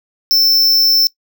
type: tone with amplitude modulation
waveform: square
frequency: 5330 Hz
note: E8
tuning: 18 cents sharp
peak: -7 dBFS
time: 0.31-1.07 s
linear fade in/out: 0 ms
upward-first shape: sine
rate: 221 Hz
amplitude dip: 40%
effects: noise-tail reverb RT60 0.1 s tail -22 dB re dry